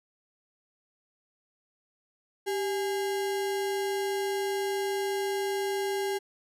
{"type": "tone with sample-and-hold", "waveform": "sine", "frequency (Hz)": 392, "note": "G4", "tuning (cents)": 0, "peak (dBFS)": -27, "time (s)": [2.46, 6.19], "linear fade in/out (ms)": 20, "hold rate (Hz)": 1225, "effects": ["resampled to 32000 Hz"]}